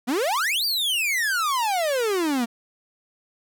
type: exponential two-way sweep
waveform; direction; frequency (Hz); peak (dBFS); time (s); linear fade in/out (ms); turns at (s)
45% pulse; up then down; 225.9 to 4798 to 225.9; -21; 0.07-2.46; 20; 0.65
effects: none